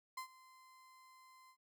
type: tone with ADSR envelope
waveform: 35% pulse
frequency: 1036 Hz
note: C6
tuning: 17 cents flat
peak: -39 dBFS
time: 0.17-1.57 s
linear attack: 7 ms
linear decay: 94 ms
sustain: -20 dB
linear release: 74 ms
effects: none